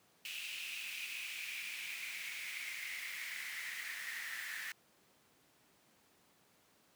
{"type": "noise with high-pass filter sweep", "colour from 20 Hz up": "pink", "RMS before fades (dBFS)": -44, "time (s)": [0.25, 4.72], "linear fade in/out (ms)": 2, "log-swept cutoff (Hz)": [2700, 1800], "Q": 6.9, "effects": ["pink hiss -69 dBFS RMS until 6.95 s", "high-pass 150 Hz 12 dB/octave"]}